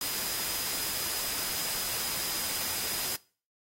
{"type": "tone in noise", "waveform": "sine", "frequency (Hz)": 4978, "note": "D#8", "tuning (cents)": 0, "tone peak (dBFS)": -39, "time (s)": [0.01, 3.16], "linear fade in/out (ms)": 2, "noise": "white", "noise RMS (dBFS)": -33, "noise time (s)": [0.01, 3.16], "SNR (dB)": -9, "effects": ["noise-tail reverb RT60 0.4 s tail -22 dB re dry", "AAC 48 kbps"]}